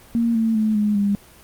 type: tone with pitch steps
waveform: sine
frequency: 232.5 / 224.5 / 216.7 / 209.2 / 201.9 Hz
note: A#3 / A3 / A3 / G#3 / G#3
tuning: -4 / +35 / -26 / +13 / -49 cents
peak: -16 dBFS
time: 0.15-1.15 s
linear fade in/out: 0 ms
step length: 200 ms
effects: pink hiss -47 dBFS RMS until 1.43 s + Opus 24 kbps